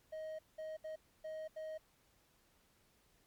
triangle tone bursts at uneven times, 628 Hz, D#5, 16 cents sharp, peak -40 dBFS, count 5, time 0.12-0.39 / 0.58-0.77 / 0.84-0.96 / 1.24-1.48 / 1.56-1.78 s, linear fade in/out 10 ms, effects pink hiss -72 dBFS RMS until 3.26 s + MP3 96 kbps

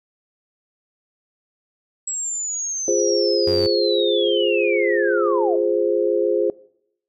sine linear sweep, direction down, 7750 to 610 Hz, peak -23 dBFS, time 2.07-5.56 s, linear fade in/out 5 ms
sine chord, F minor, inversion none, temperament equal, 349.2 / 415.3 / 523.3 Hz, F4 / Ab4 / C5, 0 / 0 / 0 cents, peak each -21 / -20 / -21 dBFS, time 2.88-6.5 s, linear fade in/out 2 ms
sawtooth tone, 92.5 Hz, F#2, in tune, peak -23 dBFS, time 3.47-3.67 s, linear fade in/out 5 ms
effects noise-tail reverb RT60 0.7 s tail -21 dB re dry

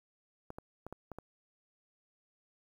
clicks, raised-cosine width 1 ms, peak -29 dBFS, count 6, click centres 0.504 / 0.585 / 0.866 / 0.926 / 1.117 / 1.186 s, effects 10-bit

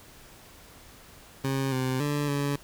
20% pulse tone with pitch steps, 135.1 / 129.7 / 146 / 142.4 Hz, C#3 / C3 / D3 / C#3, -44 / -15 / -10 / +47 cents, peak -21 dBFS, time 1.44-2.56 s, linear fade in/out 5 ms, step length 280 ms, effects pink hiss -51 dBFS RMS until 2.63 s

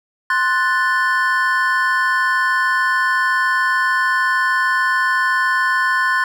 triangle chord, F# diminished, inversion second, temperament equal, 1046.5 / 1480 / 1760 Hz, C6 / F#6 / A6, 0 / 0 / 0 cents, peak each -17 dBFS, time 0.3-6.24 s, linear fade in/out 2 ms, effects none

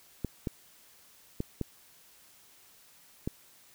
clicks, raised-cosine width 3 ms, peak -18 dBFS, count 5, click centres 0.247 / 0.472 / 1.404 / 1.613 / 3.275 s, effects white hiss -59 dBFS RMS until 3.74 s

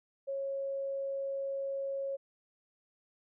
sine tone, 548 Hz, C#5, 20 cents flat, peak -33 dBFS, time 0.27-2.17 s, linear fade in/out 20 ms, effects none

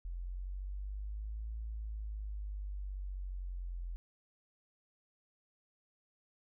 sine linear two-way sweep, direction up then down, 42.82 to 55.2 to 42.82 Hz, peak -38 dBFS, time 0.05-3.96 s, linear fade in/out 0 ms, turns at 1.56 s, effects none

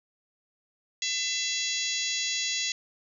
harmonic tone, 672 Hz, E5, 33 cents sharp, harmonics 3 / 4 / 5 / 6 / 7 / 8 / 9 / 10, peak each -36 / -36 / -34 / -34 / -37 / -39 / -37 / -34 dBFS, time 1.02-2.72 s, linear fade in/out 2 ms, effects none

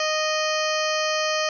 harmonic tone, 620 Hz, D#5, 6 cents flat, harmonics 1 / 2 / 3 / 4 / 5 / 7 / 8 / 9 / 10, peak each -25 / -28 / -30 / -31 / -32 / -33 / -34 / -35 / -35 dBFS, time 0-1.49 s, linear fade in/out 2 ms, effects none

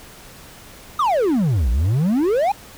triangle exponential two-way sweep, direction down then up, 1286 to 55 to 853 Hz, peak -13 dBFS, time 0.99-2.52 s, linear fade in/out 5 ms, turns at 1.7 s, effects pink hiss -42 dBFS RMS until 2.77 s

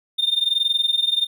triangle tone with amplitude modulation, 3629 Hz, A#7, 47 cents flat, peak -11 dBFS, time 0.18-1.27 s, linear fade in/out 20 ms, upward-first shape sine, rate 21.2 Hz, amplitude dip 90%, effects tanh soft clip ceiling -12 dBFS

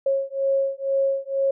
sine beating tone pair, 544 / 546.1 Hz, C#5 / C#5, -33 / -26 cents, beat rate 2.1 Hz, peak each -23 dBFS, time 0.06-1.51 s, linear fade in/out 5 ms, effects none

